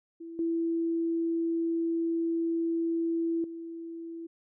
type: tone with level steps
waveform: sine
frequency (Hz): 332.2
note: E4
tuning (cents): +13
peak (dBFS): -39 / -26 / -37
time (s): 0.2-4.27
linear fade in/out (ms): 10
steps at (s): 0.39 / 3.44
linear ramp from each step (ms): 2
effects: none